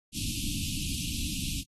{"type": "band-stop noise", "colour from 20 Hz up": "pink", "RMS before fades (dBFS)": -33, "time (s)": [0.12, 1.64], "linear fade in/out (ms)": 50, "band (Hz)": [310, 2500], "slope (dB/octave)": 96, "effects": ["AAC 32 kbps"]}